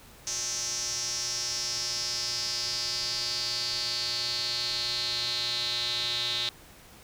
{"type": "tone with band-pass filter sweep", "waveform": "square", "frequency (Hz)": 119.9, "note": "A#2", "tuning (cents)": 49, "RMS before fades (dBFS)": -31, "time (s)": [0.27, 6.49], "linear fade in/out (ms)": 0, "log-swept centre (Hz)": [6000, 3800], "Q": 6.7, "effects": ["pink hiss -52 dBFS RMS until 7.03 s"]}